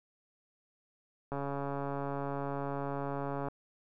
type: click train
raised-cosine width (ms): 1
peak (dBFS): -23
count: 304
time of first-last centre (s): 1.32-3.484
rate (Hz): 140
effects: none